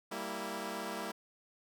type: chord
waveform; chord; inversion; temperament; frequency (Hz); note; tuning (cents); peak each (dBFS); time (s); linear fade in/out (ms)
10% pulse; E diminished; first; equal with one note detuned; 196 / 231.3 / 329.6; G3 / Bb3 / E4; 0 / -13 / 0; -34; 0.11-1.12; 10
effects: none